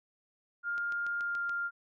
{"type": "tone with pitch glide", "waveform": "sine", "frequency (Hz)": [1407, 1398.1], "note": ["F6", "F6"], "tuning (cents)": [12, 1], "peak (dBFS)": -31, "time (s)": [0.63, 1.71], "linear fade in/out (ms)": 50, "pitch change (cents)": -11, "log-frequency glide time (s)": [1.18, 1.42]}
{"type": "click train", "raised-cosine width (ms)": 0.2, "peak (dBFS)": -31, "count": 6, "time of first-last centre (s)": [0.78, 1.494], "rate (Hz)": 7}
{"effects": []}